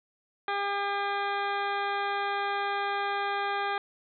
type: harmonic tone with a mistuned harmonic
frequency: 402 Hz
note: G4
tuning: 44 cents sharp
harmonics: 1 / 2 / 3 / 4 / 5 / 6 / 8 / 9 / 10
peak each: -36 / -31 / -34 / -35 / -41 / -41 / -44 / -46 / -49 dBFS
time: 0.48-3.78 s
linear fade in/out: 2 ms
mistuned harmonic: 8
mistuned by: +19 cents
effects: none